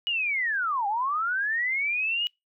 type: linear two-way sweep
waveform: sine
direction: down then up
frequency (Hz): 2929 to 784 to 2929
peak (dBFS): -24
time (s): 0.07-2.27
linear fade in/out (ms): 0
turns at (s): 0.87
effects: noise-tail reverb RT60 0.2 s tail -26 dB re dry